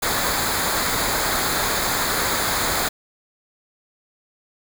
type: noise with comb filter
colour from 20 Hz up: pink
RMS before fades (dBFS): -22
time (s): 0.02-2.89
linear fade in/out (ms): 10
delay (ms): 0.35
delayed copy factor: -0.65
effects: none